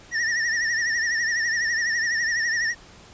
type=tone with vibrato; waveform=square; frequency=1847 Hz; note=A#6; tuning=16 cents flat; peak=-22 dBFS; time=0.11-2.75 s; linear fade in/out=50 ms; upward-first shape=triangle; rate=12 Hz; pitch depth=97 cents each way; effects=pink hiss -48 dBFS RMS until 3.13 s + resampled to 16000 Hz